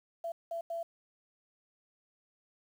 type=tone bursts at uneven times; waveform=sine; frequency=672 Hz; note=E5; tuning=33 cents sharp; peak=-34 dBFS; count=3; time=0.24-0.32 / 0.51-0.61 / 0.7-0.83 s; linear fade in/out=5 ms; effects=10-bit